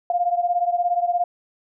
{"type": "beating tone pair", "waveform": "sine", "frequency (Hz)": [698.5, 715.5], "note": ["F5", "F5"], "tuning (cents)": [0, 42], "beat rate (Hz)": 17, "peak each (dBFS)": [-20, -23], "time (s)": [0.1, 1.24], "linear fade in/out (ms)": 2, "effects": []}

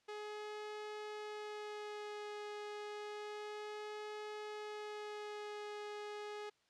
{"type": "tone with vibrato", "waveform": "sawtooth", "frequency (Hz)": 420, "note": "G#4", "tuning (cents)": 19, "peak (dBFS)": -40, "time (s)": [0.08, 6.5], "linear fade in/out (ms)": 10, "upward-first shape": "sine", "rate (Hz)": 0.3, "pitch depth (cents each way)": 12, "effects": ["white hiss -75 dBFS RMS until 6.69 s", "low-pass 5000 Hz 12 dB/octave"]}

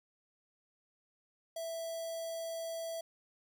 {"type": "tone with notch filter", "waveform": "square", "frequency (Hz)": 659.3, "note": "E5", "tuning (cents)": 0, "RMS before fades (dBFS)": -40, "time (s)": [1.56, 3.01], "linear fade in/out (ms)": 5, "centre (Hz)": 1700, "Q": 0.62, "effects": []}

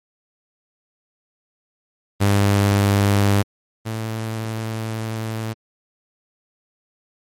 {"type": "tone pair in turn", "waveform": "sawtooth", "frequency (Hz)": [100.8, 111.1], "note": ["G2", "A2"], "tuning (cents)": [49, 17], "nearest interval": "major second", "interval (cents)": 168, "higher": "second", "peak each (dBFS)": [-10, -20], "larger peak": "first", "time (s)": [[2.2, 3.43], [3.85, 5.54]], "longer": "second", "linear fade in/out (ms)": 20, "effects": ["MP3 64 kbps"]}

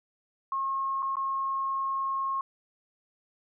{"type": "tone with dropouts", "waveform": "sine", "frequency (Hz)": 1081, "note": "C#6", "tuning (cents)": -44, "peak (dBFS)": -27, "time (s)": [0.52, 2.41], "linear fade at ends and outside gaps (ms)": 2, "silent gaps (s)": [[1.023, 1.027], [1.156, 1.168]], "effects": []}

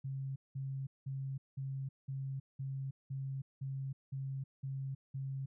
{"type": "tone bursts", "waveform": "sine", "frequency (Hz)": 135.1, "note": "C#3", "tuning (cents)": -44, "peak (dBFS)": -37, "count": 11, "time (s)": [0.04, 5.46], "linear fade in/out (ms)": 10, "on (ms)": 320, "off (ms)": 190, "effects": []}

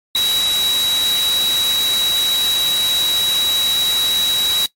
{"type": "tone in noise", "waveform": "sine", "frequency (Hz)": 3877, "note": "B7", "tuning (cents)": -33, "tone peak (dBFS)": -14, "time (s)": [0.15, 4.66], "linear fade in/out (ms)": 2, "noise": "white", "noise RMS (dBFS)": -23, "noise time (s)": [0.15, 4.66], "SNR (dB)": 6, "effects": ["noise-tail reverb RT60 0.1 s tail -18 dB re dry", "MP3 64 kbps"]}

